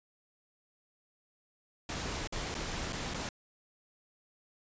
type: noise with dropouts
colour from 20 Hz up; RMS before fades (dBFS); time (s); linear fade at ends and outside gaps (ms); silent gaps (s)
pink; -37; 1.89-3.29; 2; 2.274-2.324 / 2.543-2.55 / 2.924-2.929 / 3.139-3.143
effects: resampled to 16000 Hz